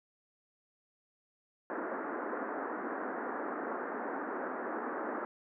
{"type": "band-pass noise", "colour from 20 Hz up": "pink", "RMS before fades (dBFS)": -38, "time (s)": [1.7, 5.25], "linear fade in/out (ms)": 0, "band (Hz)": [240, 1700], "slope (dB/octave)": 48, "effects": []}